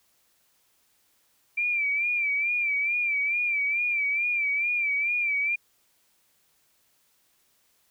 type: tone with vibrato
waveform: sine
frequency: 2349 Hz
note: D7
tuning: in tune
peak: -23 dBFS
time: 1.57-5.56 s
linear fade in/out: 10 ms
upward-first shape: sine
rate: 2.3 Hz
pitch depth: 70 cents each way
effects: white hiss -67 dBFS RMS until 7.9 s